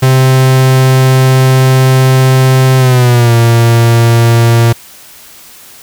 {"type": "tone with pitch glide", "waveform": "45% pulse", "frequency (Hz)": [130.81, 116.54], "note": ["C3", "A#2"], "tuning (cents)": [0, 0], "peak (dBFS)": -4, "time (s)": [0.02, 4.73], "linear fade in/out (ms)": 10, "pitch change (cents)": -200, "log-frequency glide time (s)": [2.77, 3.34], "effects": ["white hiss -35 dBFS RMS until 5.82 s"]}